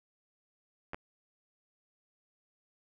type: clicks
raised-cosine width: 0.5 ms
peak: -24 dBFS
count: 2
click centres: 0.934 / 0.945 s
effects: none